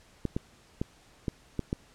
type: clicks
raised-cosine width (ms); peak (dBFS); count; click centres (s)
3; -16; 6; 0.253 / 0.365 / 0.815 / 1.282 / 1.593 / 1.729
effects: pink hiss -59 dBFS RMS until 1.94 s + low-pass 9000 Hz 12 dB/octave